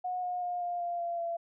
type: tone with pitch steps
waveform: sine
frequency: 728 / 719.6 / 711.4 / 703.2 / 695.1 / 687.1 / 679.2 Hz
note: F#5 / F#5 / F5 / F5 / F5 / F5 / F5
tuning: -28 / -48 / +32 / +12 / -8 / -28 / -48 cents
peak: -31 dBFS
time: 0.04-1.37 s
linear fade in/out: 10 ms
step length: 190 ms
effects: none